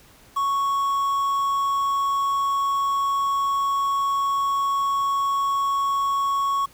triangle tone with quantisation, 1108.7 Hz, C#6, in tune, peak -18 dBFS, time 0.36-6.66 s, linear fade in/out 10 ms, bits 7, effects pink hiss -52 dBFS RMS until 6.73 s

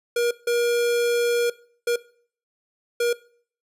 square tone bursts at uneven times, 475.9 Hz, A#4, 36 cents sharp, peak -20 dBFS, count 4, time 0.16-0.31 / 0.47-1.5 / 1.87-1.96 / 3-3.13 s, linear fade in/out 5 ms, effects noise-tail reverb RT60 0.5 s tail -20 dB re dry + resampled to 32000 Hz

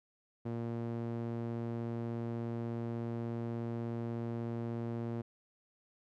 sawtooth tone with band-pass filter, 116.54 Hz, A#2, in tune, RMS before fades -38 dBFS, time 0.45-5.22 s, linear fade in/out 10 ms, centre 280 Hz, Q 0.81, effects none

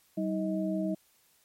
sine tone cluster, 191.8 / 317 / 631 Hz, G3 / D#4 / D#5, -37 / +32 / +24 cents, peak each -31 / -32 / -35 dBFS, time 0.17-0.95 s, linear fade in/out 10 ms, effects white hiss -66 dBFS RMS until 1.44 s + MP3 64 kbps

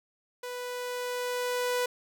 sawtooth tone with level ramp, 493.9 Hz, B4, in tune, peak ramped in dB -32 to -22 dBFS, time 0.43-1.86 s, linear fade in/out 5 ms, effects none

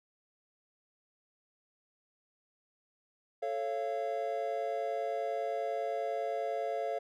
triangle chord, A augmented, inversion none, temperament just, 440 / 550 / 687.5 Hz, A4 / C#5 / E#5, 0 / -14 / -27 cents, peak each -36 / -35 / -33 dBFS, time 3.42-6.99 s, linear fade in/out 10 ms, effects none

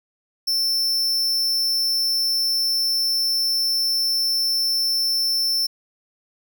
45% pulse tone, 5360 Hz, E8, 28 cents sharp, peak -19 dBFS, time 0.47-5.67 s, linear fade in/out 10 ms, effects none

